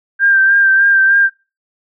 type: tone with vibrato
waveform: sine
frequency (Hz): 1583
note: G6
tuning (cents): +17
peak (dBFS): -7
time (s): 0.19-1.3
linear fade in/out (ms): 50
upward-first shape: sine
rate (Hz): 3.3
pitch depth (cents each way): 28
effects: noise-tail reverb RT60 0.3 s tail -26 dB re dry